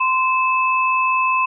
sine tone pair together, 1035 / 2610 Hz, C6 / E7, -19 / -18 cents, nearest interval octave + major third, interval 1601 cents, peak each -16 / -20 dBFS, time 0-1.46 s, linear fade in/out 10 ms, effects none

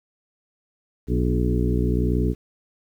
harmonic tone with a mistuned harmonic, 61 Hz, B1, 21 cents flat, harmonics 1 / 2 / 3 / 4 / 5 / 6 / 7, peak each -22 / -25 / -27 / -28 / -29 / -30 / -30 dBFS, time 1.07-2.35 s, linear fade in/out 50 ms, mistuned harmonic 5, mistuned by -32 cents, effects 9-bit

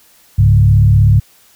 sine tone with frequency modulation, 103.83 Hz, G#2, in tune, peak -5 dBFS, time 0.38-1.2 s, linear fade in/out 10 ms, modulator 36.1 Hz, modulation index 0.95, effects white hiss -48 dBFS RMS until 1.55 s

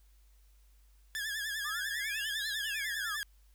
sawtooth tone with vibrato, 1700 Hz, G#6, 40 cents sharp, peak -31 dBFS, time 1.15-3.23 s, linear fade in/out 0 ms, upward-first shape triangle, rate 10 Hz, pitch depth 100 cents each way
sine exponential two-way sweep, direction up then down, 1149 to 4200 to 1149 Hz, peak -39 dBFS, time 1.64-3.17 s, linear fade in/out 20 ms, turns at 2.48 s
effects added 50 Hz sine -59 dBFS peak until 3.54 s + white hiss -72 dBFS RMS until 3.54 s

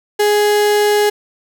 35% pulse tone, 416.1 Hz, G#4, 3 cents sharp, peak -9 dBFS, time 0.19-1.1 s, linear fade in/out 10 ms, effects none

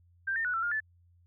sine tone with pitch steps, 1577 / 1814 / 1471 / 1342 / 1415 / 1744 Hz, G6 / A#6 / F#6 / E6 / F6 / A6, +10 / -48 / -11 / +31 / +22 / -16 cents, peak -28 dBFS, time 0.27-0.804 s, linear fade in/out 10 ms, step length 89 ms, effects added 87 Hz sine -60 dBFS peak until 1.26 s

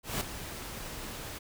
pink noise with ADSR envelope, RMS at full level -30 dBFS, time 0.03-1.39 s, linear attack 180 ms, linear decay 3 ms, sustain -11 dB, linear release 15 ms, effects none

